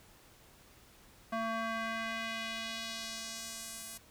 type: tone with band-pass filter sweep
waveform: square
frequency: 225.4 Hz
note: A3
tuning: 42 cents sharp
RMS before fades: -39 dBFS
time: 1.32-3.98 s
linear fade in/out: 10 ms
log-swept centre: 990 to 11000 Hz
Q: 1.2
effects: pink hiss -60 dBFS RMS until 4.1 s